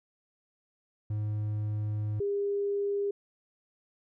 triangle / sine tone pair in turn, 105.8 / 403.3 Hz, G#2 / G4, +33 / +49 cents, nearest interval octave + major seventh, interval 2316 cents, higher second, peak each -27 dBFS, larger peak neither, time 1.1-2.2 / 2.2-3.11 s, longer first, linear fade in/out 5 ms, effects none

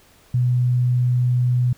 sine tone, 124 Hz, B2, 7 cents sharp, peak -15 dBFS, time 0.34-1.73 s, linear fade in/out 5 ms, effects pink hiss -53 dBFS RMS until 1.77 s

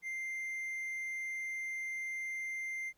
triangle tone, 2093 Hz, C7, in tune, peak -35 dBFS, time 0.02-2.93 s, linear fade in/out 50 ms, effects pink hiss -74 dBFS RMS until 2.97 s

